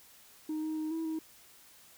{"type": "tone with pitch steps", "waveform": "sine", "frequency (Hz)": [310, 313.3, 311.3, 324.8, 317.8], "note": ["D#4", "D#4", "D#4", "E4", "D#4"], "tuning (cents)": [-6, 12, 1, -26, 37], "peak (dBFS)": -30, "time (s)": [0.49, 1.19], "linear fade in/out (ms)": 5, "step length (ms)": 140, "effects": ["tanh soft clip ceiling -31 dBFS", "white hiss -58 dBFS RMS until 1.97 s"]}